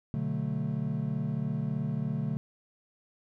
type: chord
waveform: triangle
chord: B minor seventh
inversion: none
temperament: equal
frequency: 123.47 / 146.83 / 185 / 220 Hz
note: B2 / D3 / F#3 / A3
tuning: 0 / 0 / 0 / 0 cents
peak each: -34 / -30 / -35 / -33 dBFS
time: 0.14-2.37 s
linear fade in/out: 0 ms
effects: none